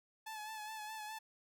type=tone with vibrato; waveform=sawtooth; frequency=863 Hz; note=A5; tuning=34 cents flat; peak=-40 dBFS; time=0.26-1.19 s; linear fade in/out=10 ms; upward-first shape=sine; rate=4.8 Hz; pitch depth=39 cents each way; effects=none